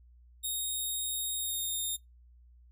5% pulse tone with pitch glide, 3729 to 3676 Hz, A#7 to A#7, 0 to -25 cents, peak -25 dBFS, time 0.43-1.97 s, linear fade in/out 20 ms, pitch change -25 cents, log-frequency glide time 1.36-1.76 s, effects noise-tail reverb RT60 0.2 s tail -25 dB re dry + added 60 Hz sine -55 dBFS peak until 2.71 s

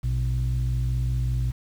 sine tone pair together, 58.27 / 123.47 Hz, A#1 / B2, 0 / 0 cents, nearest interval octave + minor second, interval 1300 cents, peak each -23 dBFS, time 0.03-1.52 s, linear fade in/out 20 ms, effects tanh soft clip ceiling -18 dBFS + 8-bit

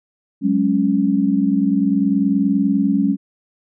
sine chord, F# suspended second, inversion none, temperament equal with one note detuned, 187.25 / 207.7 / 277.2 Hz, F#3 / G#3 / C#4, +21 / 0 / 0 cents, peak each -20 / -18 / -17 dBFS, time 0.41-3.17 s, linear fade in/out 50 ms, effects none

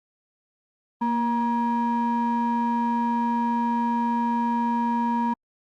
triangle ring-modulated tone, 357.3 Hz, F4, 40 cents sharp, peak -16 dBFS, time 1.01-5.34 s, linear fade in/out 10 ms, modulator 591 Hz, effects Opus 32 kbps

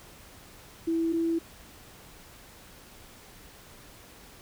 sine tone pair in turn, 329.6 / 331.1 Hz, E4 / E4, 0 / +8 cents, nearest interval unison, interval 8 cents, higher second, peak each -24 dBFS, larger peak neither, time 0.87-1.13 / 1.13-1.39 s, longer neither, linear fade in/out 10 ms, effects pink hiss -51 dBFS RMS until 4.41 s

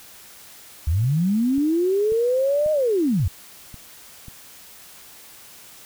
sine linear two-way sweep, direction up then down, 69 to 622.3 to 69 Hz, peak -17 dBFS, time 0.87-3.28 s, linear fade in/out 5 ms, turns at 2.72 s
click train, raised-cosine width 5 ms, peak -27 dBFS, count 7, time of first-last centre 1.04-4.283 s, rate 1.85 Hz
effects white hiss -45 dBFS RMS until 5.85 s

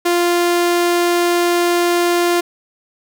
sawtooth tone, 348.3 Hz, F4, 5 cents flat, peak -9 dBFS, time 0.05-2.41 s, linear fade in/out 10 ms, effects none

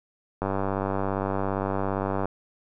click train, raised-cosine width 1 ms, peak -13 dBFS, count 180, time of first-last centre 0.42-2.256 s, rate 97.5 Hz, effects none

